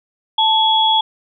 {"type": "tone pair together", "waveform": "sine", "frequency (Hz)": [880, 3352], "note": ["A5", "G#7"], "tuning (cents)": [0, 15], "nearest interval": "octave + major seventh", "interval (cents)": 2315, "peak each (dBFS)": -14, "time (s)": [0.38, 1.01], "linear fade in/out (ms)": 5, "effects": []}